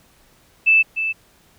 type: tone with echo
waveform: sine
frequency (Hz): 2636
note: E7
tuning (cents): -1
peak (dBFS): -10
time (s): 0.66-0.83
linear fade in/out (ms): 20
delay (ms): 300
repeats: 1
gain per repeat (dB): -9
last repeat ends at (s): 1.13
effects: pink hiss -55 dBFS RMS until 1.58 s